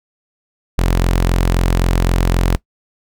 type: tone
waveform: sawtooth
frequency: 43.81 Hz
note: F1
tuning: 6 cents sharp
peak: -8 dBFS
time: 0.78-2.56 s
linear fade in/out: 0 ms
effects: noise-tail reverb RT60 0.1 s tail -20 dB re dry